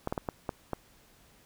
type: clicks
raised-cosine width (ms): 1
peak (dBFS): -17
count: 6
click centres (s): 0.074 / 0.125 / 0.178 / 0.288 / 0.492 / 0.733
effects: pink hiss -61 dBFS RMS until 1.45 s